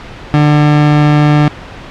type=tone; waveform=30% pulse; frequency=148.8 Hz; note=D3; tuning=23 cents sharp; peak=-3 dBFS; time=0.34-1.48 s; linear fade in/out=0 ms; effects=pink hiss -29 dBFS RMS until 1.9 s + low-pass 3000 Hz 12 dB/octave